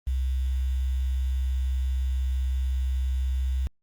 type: tone with quantisation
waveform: sine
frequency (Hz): 64.7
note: C2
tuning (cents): -19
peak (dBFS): -23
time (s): 0.07-3.67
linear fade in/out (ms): 0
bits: 8
effects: Opus 32 kbps

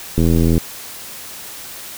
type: click train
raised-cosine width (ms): 3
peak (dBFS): -3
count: 34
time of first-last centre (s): 0.18-0.579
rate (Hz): 82.7
effects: white hiss -33 dBFS RMS until 1.97 s

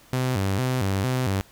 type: tone with vibrato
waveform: sawtooth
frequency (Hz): 111.6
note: A2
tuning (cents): +25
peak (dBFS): -18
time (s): 0.13-1.41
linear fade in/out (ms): 0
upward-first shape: square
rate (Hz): 2.2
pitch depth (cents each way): 240
effects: pink hiss -53 dBFS RMS until 1.51 s

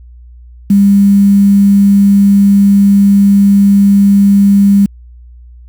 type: tone with quantisation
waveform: sine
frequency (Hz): 200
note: G3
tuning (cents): +35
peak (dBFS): -3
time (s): 0.7-4.86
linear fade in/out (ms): 5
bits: 5
effects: added 60 Hz sine -32 dBFS peak until 5.68 s

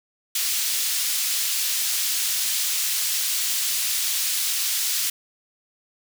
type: high-pass noise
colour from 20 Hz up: pink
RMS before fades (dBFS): -24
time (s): 0.35-5.1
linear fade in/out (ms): 5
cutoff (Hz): 3800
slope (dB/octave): 12
effects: none

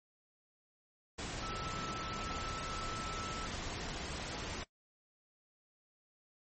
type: tone in noise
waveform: sine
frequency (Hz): 1318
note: E6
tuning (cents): -1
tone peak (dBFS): -42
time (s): 1.42-3.47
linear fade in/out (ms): 10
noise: pink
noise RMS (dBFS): -41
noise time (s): 1.18-4.64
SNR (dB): -4
effects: noise-tail reverb RT60 0.1 s tail -20 dB re dry + MP3 32 kbps

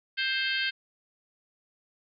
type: harmonic tone with a mistuned harmonic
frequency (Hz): 526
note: C5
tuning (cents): +9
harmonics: 3 / 4 / 5 / 6 / 7 / 8 / 9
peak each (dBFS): -30 / -35 / -34 / -32 / -39 / -38 / -40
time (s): 0.17-0.71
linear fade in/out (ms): 20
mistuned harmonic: 8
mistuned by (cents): +32
effects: none

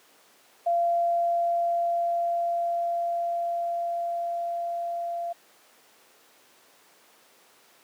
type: tone with level ramp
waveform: sine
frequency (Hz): 687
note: F5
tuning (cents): -29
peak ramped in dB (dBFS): -20 to -28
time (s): 0.66-5.33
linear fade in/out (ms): 10
effects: pink hiss -57 dBFS RMS until 7.83 s + high-pass 400 Hz 12 dB/octave

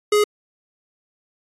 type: tone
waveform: square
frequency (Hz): 417.5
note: G#4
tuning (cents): +9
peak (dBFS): -14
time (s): 0.12-0.24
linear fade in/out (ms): 5
effects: AAC 32 kbps

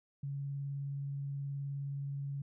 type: tone with vibrato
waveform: sine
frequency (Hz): 140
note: C#3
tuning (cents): +18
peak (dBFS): -36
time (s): 0.23-2.42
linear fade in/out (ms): 5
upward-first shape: sine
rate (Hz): 19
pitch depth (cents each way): 12
effects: none

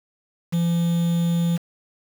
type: tone with quantisation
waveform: triangle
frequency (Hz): 170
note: F3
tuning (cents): -46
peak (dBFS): -16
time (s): 0.52-1.58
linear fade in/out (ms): 20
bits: 6
effects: none

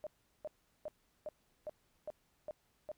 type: tone bursts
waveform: sine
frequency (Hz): 610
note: D#5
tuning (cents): -34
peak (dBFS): -39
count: 8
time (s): 0.04-2.916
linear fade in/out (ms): 0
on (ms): 27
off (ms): 380
effects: pink hiss -75 dBFS RMS until 2.97 s

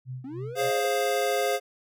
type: tone with tremolo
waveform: sine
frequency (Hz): 128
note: C3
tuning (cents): -38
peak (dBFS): -32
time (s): 0.05-0.71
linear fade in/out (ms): 50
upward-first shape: sine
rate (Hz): 3.3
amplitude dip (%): 90
type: linear two-way sweep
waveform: triangle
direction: up then down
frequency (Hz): 246.9 to 647 to 479.8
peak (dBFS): -33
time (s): 0.24-0.86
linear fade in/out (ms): 5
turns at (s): 0.72
type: chord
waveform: square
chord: F minor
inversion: first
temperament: equal with one note detuned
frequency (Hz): 415.3 / 528.4 / 698.5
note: Ab4 / C5 / F5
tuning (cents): 0 / +17 / 0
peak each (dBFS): -29 / -28 / -29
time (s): 0.55-1.6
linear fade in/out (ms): 50
effects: none

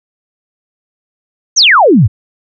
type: exponential sweep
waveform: sine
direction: down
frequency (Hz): 6780 to 87.6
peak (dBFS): -3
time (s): 1.56-2.08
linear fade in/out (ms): 20
effects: none

